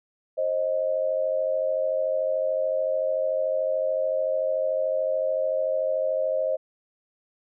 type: tone pair together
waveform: sine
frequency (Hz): 530 / 623.6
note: C5 / D#5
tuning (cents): +22 / +4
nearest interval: minor third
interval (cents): 282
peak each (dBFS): -25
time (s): 0.37-6.57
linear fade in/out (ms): 20
effects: none